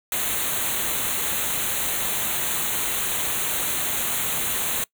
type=band-stop noise; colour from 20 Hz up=white; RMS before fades=-25 dBFS; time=0.12-4.84 s; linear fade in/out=2 ms; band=4200 to 6200 Hz; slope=96 dB/octave; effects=noise-tail reverb RT60 0.1 s tail -23 dB re dry